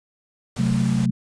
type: noise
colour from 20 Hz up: pink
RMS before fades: -35 dBFS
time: 0.56-1.06 s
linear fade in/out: 5 ms
type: chord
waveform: sine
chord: F# diminished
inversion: second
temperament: equal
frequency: 130.81 / 185 / 220 Hz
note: C3 / F#3 / A3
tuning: 0 / 0 / 0 cents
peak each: -22 dBFS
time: 0.58-1.11 s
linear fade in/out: 10 ms
effects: resampled to 22050 Hz